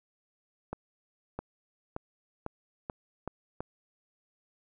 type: accelerating click train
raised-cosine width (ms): 1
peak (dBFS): -21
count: 7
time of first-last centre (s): 0.73-3.605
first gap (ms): 660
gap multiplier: 0.87
effects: none